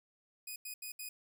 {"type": "tone bursts at uneven times", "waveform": "5% pulse", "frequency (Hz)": 2489, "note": "D#7", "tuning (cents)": 0, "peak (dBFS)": -32, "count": 4, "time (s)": [[0.47, 0.56], [0.65, 0.74], [0.82, 0.92], [0.99, 1.09]], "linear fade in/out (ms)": 5, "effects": []}